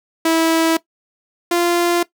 sawtooth tone pair in turn, 326.3 / 346.5 Hz, E4 / F4, -18 / -14 cents, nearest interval minor second, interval 104 cents, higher second, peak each -9 / -10 dBFS, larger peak first, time 0.25-0.77 / 1.51-2.03 s, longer neither, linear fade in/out 5 ms, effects noise-tail reverb RT60 0.1 s tail -18 dB re dry

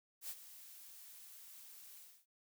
blue noise with ADSR envelope, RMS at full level -43 dBFS, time 0.21-2.26 s, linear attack 85 ms, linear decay 47 ms, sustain -13 dB, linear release 280 ms, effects none

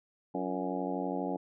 harmonic tone with a mistuned harmonic, 92.3 Hz, F#2, 4 cents flat, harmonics 2 / 3 / 4 / 5 / 6 / 7 / 8 / 9, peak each -39 / -36 / -40 / -40 / -41 / -42 / -41 / -41 dBFS, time 0.34-1.37 s, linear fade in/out 10 ms, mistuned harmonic 4, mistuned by -81 cents, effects none

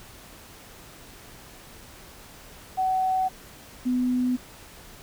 sine tone pair in turn, 752 / 250.4 Hz, F#5 / B3, +28 / +24 cents, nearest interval octave + perfect fifth, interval 1904 cents, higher first, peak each -21 dBFS, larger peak neither, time 2.77-3.29 / 3.85-4.37 s, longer neither, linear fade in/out 20 ms, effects pink hiss -47 dBFS RMS until 5.02 s

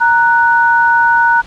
sine tone pair together, 932.3 / 1480.9 Hz, A#5 / F#6, 0 / +1 cents, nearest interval minor sixth, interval 801 cents, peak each -10 dBFS, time 0-1.42 s, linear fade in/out 20 ms, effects pink hiss -38 dBFS RMS until 1.46 s + low-pass 5000 Hz 12 dB/octave

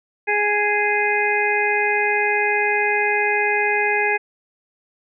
harmonic tone, 415.3 Hz, G#4, in tune, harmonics 1 / 2 / 4 / 5 / 6, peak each -23 / -23 / -23 / -23 / -23 dBFS, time 0.27-4.18 s, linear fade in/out 20 ms, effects none

